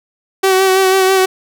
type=tone with vibrato; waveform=sawtooth; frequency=380 Hz; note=F#4; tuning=46 cents sharp; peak=-5 dBFS; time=0.43-1.26 s; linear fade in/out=10 ms; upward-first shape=sine; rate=6.1 Hz; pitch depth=27 cents each way; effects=none